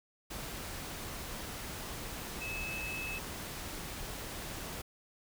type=tone in noise; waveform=sine; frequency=2597 Hz; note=E7; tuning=26 cents flat; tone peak=-38 dBFS; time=2.41-3.19 s; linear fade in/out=10 ms; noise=pink; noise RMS=-42 dBFS; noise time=0.3-4.82 s; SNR=+1 dB; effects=none